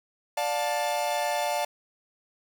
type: chord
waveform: 45% pulse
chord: D minor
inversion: none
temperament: equal with one note detuned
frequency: 587.3 / 709.8 / 880 Hz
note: D5 / F5 / A5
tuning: 0 / +28 / 0 cents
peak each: -30 dBFS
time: 0.37-1.65 s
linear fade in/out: 5 ms
effects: none